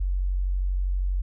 sine tone, 46.25 Hz, F#1, in tune, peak -22 dBFS, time 0-1.22 s, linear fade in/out 10 ms, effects none

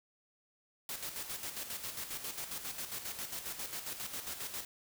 white noise with tremolo, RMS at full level -40 dBFS, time 0.89-4.65 s, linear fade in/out 2 ms, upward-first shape square, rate 7.4 Hz, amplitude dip 55%, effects none

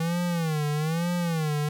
square tone with vibrato, 161.4 Hz, E3, 36 cents flat, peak -25 dBFS, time 0-1.69 s, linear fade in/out 5 ms, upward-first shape sine, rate 1.1 Hz, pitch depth 150 cents each way, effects 11-bit

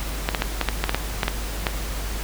clicks, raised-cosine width 0.3 ms, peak -4 dBFS, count 11, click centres 0.289 / 0.348 / 0.421 / 0.613 / 0.687 / 0.84 / 0.894 / 0.946 / 1.232 / 1.281 / 1.668 s, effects added 50 Hz sine -28 dBFS peak until 2.23 s + pink hiss -33 dBFS RMS until 2.23 s

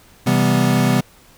square chord, C major seventh, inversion none, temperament equal, 130.81 / 164.81 / 196 / 246.9 Hz, C3 / E3 / G3 / B3, 0 / 0 / 0 / 0 cents, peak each -19 / -22 / -20 / -19 dBFS, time 0.26-1.01 s, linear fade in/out 10 ms, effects pink hiss -49 dBFS RMS until 1.37 s

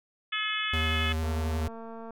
harmonic tone, 427.9 Hz, A4, 48 cents flat, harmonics 3 / 4 / 5 / 6 / 7 / 8, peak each -35 / -35 / -35 / -35 / -35 / -35 dBFS, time 0.32-1.13 s, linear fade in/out 10 ms
square tone with vibrato, 79.6 Hz, D#2, 40 cents sharp, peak -28 dBFS, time 0.73-1.68 s, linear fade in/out 5 ms, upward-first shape sine, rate 11 Hz, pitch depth 21 cents each way
click train, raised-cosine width 1 ms, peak -30 dBFS, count 200, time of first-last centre 1.23-2.107 s, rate 227 Hz
effects none

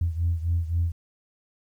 sine beating tone pair, 83.6 / 87.4 Hz, E2 / F2, +25 / +2 cents, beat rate 3.8 Hz, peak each -23 / -27 dBFS, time 0.01-0.92 s, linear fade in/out 5 ms, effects tanh soft clip ceiling -16 dBFS + 10-bit

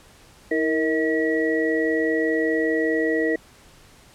sine tone cluster, 320.7 / 465.6 / 636 / 1925 Hz, E4 / A#4 / D#5 / B6, -48 / -2 / +38 / -45 cents, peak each -23 / -23 / -29 / -26 dBFS, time 0.51-3.36 s, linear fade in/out 5 ms, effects pink hiss -51 dBFS RMS until 4.14 s + low-pass 11000 Hz 12 dB/octave

